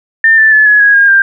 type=tone with pitch steps; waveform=sine; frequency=1800 / 1763 / 1726.7 / 1691.1 / 1656.3 / 1622.3 / 1588.9 Hz; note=A6 / A6 / A6 / G#6 / G#6 / G#6 / G6; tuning=+39 / +3 / -33 / +31 / -5 / -41 / +23 cents; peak=-3 dBFS; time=0.24-1.22 s; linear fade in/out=2 ms; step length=140 ms; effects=none